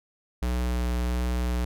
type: tone with vibrato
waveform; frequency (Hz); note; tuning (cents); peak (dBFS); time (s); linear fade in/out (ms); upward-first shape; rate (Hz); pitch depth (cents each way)
square; 60.9; B1; -24; -25; 0.42-1.65; 5; sine; 1.4; 10
effects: none